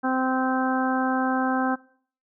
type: harmonic tone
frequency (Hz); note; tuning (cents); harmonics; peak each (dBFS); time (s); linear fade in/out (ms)
259.6; C4; -13; 1 / 2 / 3 / 4 / 5 / 6; -24 / -32 / -27 / -32 / -32 / -31; 0.03-1.76; 20
effects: noise-tail reverb RT60 0.5 s tail -20 dB re dry